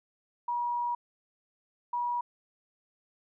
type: tone pair in turn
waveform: sine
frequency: 960 / 964.8 Hz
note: B5 / B5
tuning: -49 / -41 cents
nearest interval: unison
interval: 8 cents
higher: second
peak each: -28 dBFS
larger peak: neither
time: 0.48-0.95 / 1.93-2.21 s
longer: first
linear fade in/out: 5 ms
effects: none